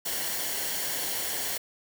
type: noise with comb filter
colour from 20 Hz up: white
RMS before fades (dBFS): -31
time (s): 0.05-1.58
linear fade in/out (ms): 10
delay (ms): 0.8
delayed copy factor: -0.5
effects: none